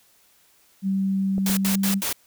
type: tone with pitch glide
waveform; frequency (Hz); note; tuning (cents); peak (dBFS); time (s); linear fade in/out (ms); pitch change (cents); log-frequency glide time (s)
sine; 193.4 to 195.87; G3 to G3; -23 to -1; -20; 0.82-2.02; 50; +22; 1.57-1.88
type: clicks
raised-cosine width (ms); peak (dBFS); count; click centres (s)
2; -20; 2; 1.381 / 1.496
type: noise bursts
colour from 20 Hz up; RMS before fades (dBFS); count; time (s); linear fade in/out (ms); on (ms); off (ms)
white; -26; 4; 1.46-2.128; 2; 110; 76
effects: white hiss -59 dBFS RMS until 2.26 s